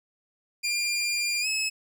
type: tone with pitch glide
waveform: 20% pulse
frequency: 2398 to 2585 Hz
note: D7 to E7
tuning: +36 to -34 cents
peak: -20 dBFS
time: 0.63-1.7 s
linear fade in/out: 20 ms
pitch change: +130 cents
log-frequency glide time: 1.41-1.47 s
effects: none